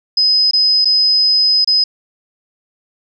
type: tone with dropouts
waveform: sine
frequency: 5040 Hz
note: D#8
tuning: 21 cents sharp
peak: -9 dBFS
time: 0.17-1.84 s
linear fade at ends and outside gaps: 5 ms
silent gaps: 0.511-0.533 / 0.847-0.854 / 1.646-1.674 s
effects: none